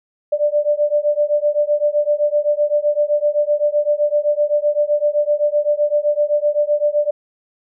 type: beating tone pair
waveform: sine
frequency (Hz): 587.3 / 595.1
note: D5 / D5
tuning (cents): 0 / +23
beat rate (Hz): 7.8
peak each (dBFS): -17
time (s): 0.32-7.11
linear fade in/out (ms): 10
effects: none